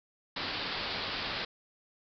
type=low-pass noise; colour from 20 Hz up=white; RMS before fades=-36 dBFS; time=0.36-1.45 s; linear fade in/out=5 ms; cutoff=4900 Hz; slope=96 dB/octave; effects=none